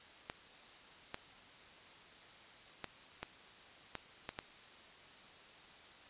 clicks, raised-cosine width 0.3 ms, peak -24 dBFS, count 7, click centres 0.299 / 1.144 / 2.843 / 3.23 / 3.953 / 4.291 / 4.389 s, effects white hiss -57 dBFS RMS until 6.09 s + resampled to 8000 Hz

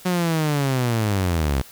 sawtooth linear sweep, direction down, 184 to 63.1 Hz, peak -15 dBFS, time 0.05-1.62 s, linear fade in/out 10 ms, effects white hiss -45 dBFS RMS until 1.71 s

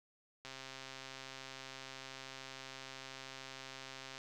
click train, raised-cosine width 0.2 ms, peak -30 dBFS, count 497, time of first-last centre 0.45-4.179 s, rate 133 Hz, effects none

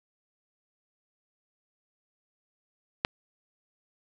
click, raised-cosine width 0.3 ms, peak -7 dBFS, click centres 3.049 s, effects none

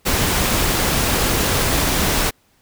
pink noise, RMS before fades -18 dBFS, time 0.05-2.31 s, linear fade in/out 20 ms, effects pink hiss -59 dBFS RMS until 2.61 s

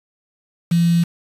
sine tone with quantisation, 170 Hz, F3, 46 cents flat, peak -12 dBFS, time 0.71-1.04 s, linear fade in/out 10 ms, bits 5, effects resampled to 32000 Hz

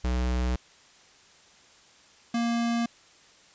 square tone pair in turn, 62 / 234.1 Hz, B1 / A#3, +7 / +8 cents, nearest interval octave + major seventh, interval 2301 cents, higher second, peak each -25 dBFS, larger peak neither, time 0.04-0.56 / 2.34-2.86 s, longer neither, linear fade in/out 5 ms, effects white hiss -56 dBFS RMS until 3.54 s + resampled to 16000 Hz

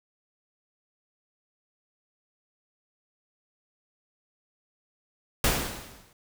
pink noise with exponential decay, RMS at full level -21 dBFS, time 5.44-6.13 s, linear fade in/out 2 ms, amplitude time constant 150 ms, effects none

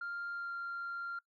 sine tone with pitch glide, 1396.9 to 1387.3 Hz, F6 to F6, 0 to -12 cents, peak -36 dBFS, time 0.01-1.19 s, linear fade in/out 5 ms, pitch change -12 cents, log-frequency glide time 0.32-0.52 s, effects noise-tail reverb RT60 0.1 s tail -23 dB re dry + tanh soft clip ceiling -35 dBFS

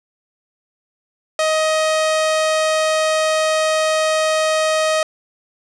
sawtooth tone, 628 Hz, D#5, 16 cents sharp, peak -11 dBFS, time 1.39-5.03 s, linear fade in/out 2 ms, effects resampled to 22050 Hz + 7-bit

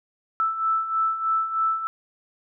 sine beating tone pair, 1317 / 1320.2 Hz, E6 / E6, -2 / +2 cents, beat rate 3.2 Hz, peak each -28 / -22 dBFS, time 0.4-1.87 s, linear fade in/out 0 ms, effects none

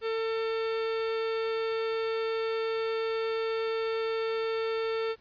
45% pulse tone, 448.6 Hz, A4, 34 cents sharp, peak -28 dBFS, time 0.01-5.16 s, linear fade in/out 50 ms, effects pink hiss -62 dBFS RMS until 5.2 s + resampled to 11025 Hz

